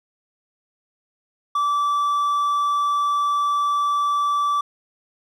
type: tone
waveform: triangle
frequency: 1160 Hz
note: D6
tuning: 22 cents flat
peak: -16 dBFS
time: 1.55-4.61 s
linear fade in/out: 5 ms
effects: none